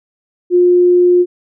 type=tone; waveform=sine; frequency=355.9 Hz; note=F4; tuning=33 cents sharp; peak=-6 dBFS; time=0.5-1.26 s; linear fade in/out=50 ms; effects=none